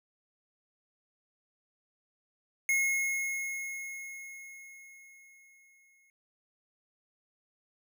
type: tone with exponential decay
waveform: square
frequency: 2165 Hz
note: C#7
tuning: 41 cents flat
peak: -25 dBFS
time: 2.69-6.1 s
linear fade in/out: 1 ms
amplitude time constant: 740 ms
effects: none